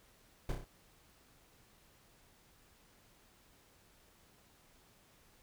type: noise with echo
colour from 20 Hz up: brown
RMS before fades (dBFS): -35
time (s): 0.49-0.52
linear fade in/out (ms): 2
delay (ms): 31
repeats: 4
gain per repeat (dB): -4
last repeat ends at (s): 0.644
effects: pink hiss -66 dBFS RMS until 5.42 s